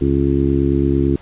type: harmonic tone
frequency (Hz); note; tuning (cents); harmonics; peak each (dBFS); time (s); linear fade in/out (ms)
69; C#2; -7; 1 / 2 / 3 / 4 / 5 / 6; -20 / -20 / -26 / -18 / -18 / -26; 0.01-1.16; 5
effects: pink hiss -45 dBFS RMS until 1.21 s + resampled to 8000 Hz